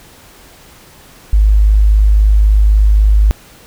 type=tone; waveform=sine; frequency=51.91 Hz; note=G#1; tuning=in tune; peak=-5 dBFS; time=1.33-3.31 s; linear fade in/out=0 ms; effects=pink hiss -41 dBFS RMS until 3.66 s